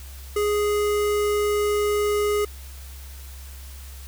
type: tone with notch filter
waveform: square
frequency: 415.3 Hz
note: G#4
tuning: in tune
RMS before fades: -22 dBFS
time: 0.36-2.45 s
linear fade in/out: 5 ms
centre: 4100 Hz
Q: 2
effects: added 67 Hz sine -37 dBFS peak until 4.07 s + white hiss -46 dBFS RMS until 4.07 s